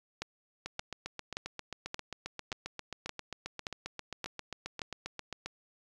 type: two click trains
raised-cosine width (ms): 0.2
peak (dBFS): -21 / -18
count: 37 / 9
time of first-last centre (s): 0.66-5.46 / 0.22-4.818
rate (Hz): 7.5 / 1.74
effects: resampled to 24000 Hz